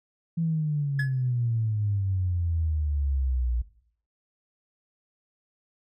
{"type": "exponential sweep", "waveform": "sine", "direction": "down", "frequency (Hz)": [168, 58.27], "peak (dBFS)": -23, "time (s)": [0.37, 3.62], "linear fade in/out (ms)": 10}
{"type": "tone with exponential decay", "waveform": "triangle", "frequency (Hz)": 1700, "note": "G#6", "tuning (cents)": 40, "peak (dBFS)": -21, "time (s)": [0.99, 1.17], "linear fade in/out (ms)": 5, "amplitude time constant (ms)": 37}
{"effects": ["noise-tail reverb RT60 0.6 s tail -17 dB re dry", "tanh soft clip ceiling -15 dBFS"]}